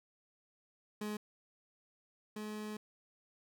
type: tone pair in turn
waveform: 30% pulse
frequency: 210.6 / 212.6 Hz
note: G#3 / G#3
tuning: +24 / +41 cents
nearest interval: unison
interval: 17 cents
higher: second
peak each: -35 / -38 dBFS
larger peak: first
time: 1.01-1.17 / 2.36-2.77 s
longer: second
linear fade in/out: 5 ms
effects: none